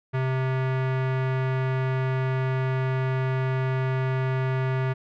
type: tone with low-pass filter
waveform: square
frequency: 130.81 Hz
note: C3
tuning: in tune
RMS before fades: -25 dBFS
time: 0.13-4.94 s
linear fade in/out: 20 ms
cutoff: 2000 Hz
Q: 1.4
effects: none